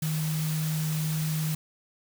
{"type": "tone in noise", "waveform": "sine", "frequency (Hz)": 156, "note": "D#3", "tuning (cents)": 5, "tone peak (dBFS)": -26, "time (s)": [0.02, 1.55], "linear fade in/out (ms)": 5, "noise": "white", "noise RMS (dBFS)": -37, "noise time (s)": [0.02, 1.55], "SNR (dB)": 8, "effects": []}